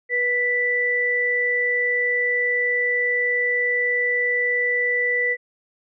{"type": "tone pair together", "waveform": "sine", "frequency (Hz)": [488.4, 1975], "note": ["B4", "B6"], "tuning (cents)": [-19, 0], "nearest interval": "2 octaves", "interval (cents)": 2419, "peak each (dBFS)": [-26, -19], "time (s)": [0.09, 5.37], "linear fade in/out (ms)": 50, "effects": []}